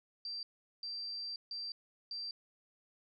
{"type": "tone bursts at uneven times", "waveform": "sine", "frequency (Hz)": 4699, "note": "D8", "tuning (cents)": 0, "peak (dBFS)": -39, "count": 4, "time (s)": [[0.25, 0.43], [0.83, 1.36], [1.51, 1.72], [2.11, 2.31]], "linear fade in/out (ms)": 2, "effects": []}